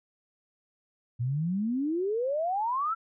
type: exponential sweep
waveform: sine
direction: up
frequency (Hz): 115.2 to 1372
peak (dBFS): -26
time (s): 1.19-2.95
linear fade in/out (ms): 20
effects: none